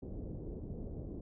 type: low-pass noise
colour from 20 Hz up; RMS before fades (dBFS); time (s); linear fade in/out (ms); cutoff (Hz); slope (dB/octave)
pink; -43; 0.02-1.21; 5; 460; 24
effects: none